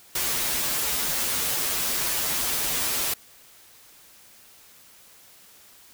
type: noise with comb filter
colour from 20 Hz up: white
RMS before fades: -26 dBFS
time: 0.15-3.14 s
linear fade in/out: 5 ms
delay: 10 ms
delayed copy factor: -1
effects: white hiss -52 dBFS RMS until 5.93 s